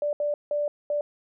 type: tone bursts at uneven times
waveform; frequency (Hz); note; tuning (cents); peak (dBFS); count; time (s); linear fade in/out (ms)
sine; 587.3; D5; 0; -23; 4; 0.02-0.13 / 0.2-0.34 / 0.51-0.68 / 0.9-1.01; 2
effects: none